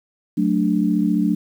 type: chord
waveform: sine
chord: D major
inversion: first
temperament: equal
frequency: 185 / 220 / 293.7 Hz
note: F#3 / A3 / D4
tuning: 0 / 0 / 0 cents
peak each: -20 dBFS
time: 0.37-1.35 s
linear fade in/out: 10 ms
effects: 8-bit